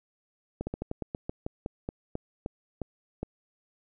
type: slowing click train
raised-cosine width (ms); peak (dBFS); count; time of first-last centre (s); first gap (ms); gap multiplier
2; -19; 15; 0.61-3.23; 60; 1.16
effects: none